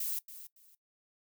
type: noise with echo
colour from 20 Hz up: violet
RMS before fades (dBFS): -35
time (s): 0-0.19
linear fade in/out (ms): 5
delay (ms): 280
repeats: 2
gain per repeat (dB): -13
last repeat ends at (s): 0.75
effects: noise-tail reverb RT60 0.1 s tail -17 dB re dry